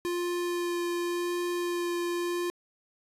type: tone with vibrato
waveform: square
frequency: 349.2 Hz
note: F4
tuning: in tune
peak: -29 dBFS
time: 0.05-2.5 s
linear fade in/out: 0 ms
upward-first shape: sine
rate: 0.89 Hz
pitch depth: 9 cents each way
effects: resampled to 32000 Hz + 11-bit